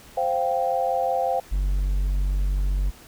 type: chord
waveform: sine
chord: C suspended fourth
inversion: none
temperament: equal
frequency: 523.3 / 698.5 / 784 Hz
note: C5 / F5 / G5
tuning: 0 / 0 / 0 cents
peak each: -25 dBFS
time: 0.17-1.4 s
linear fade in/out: 5 ms
type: tone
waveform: triangle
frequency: 47.83 Hz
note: G1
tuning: 42 cents flat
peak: -18 dBFS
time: 1.51-2.91 s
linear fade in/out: 20 ms
effects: pink hiss -48 dBFS RMS until 3.07 s